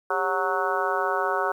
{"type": "harmonic tone with a mistuned harmonic", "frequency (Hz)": 185, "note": "F#3", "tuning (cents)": 0, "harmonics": [2, 3, 4, 5, 6, 7, 8], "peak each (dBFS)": [-30, -30, -30, -30, -30, -30, -30], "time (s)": [0.1, 1.52], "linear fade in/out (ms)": 5, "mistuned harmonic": 2, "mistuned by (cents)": 130, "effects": ["9-bit"]}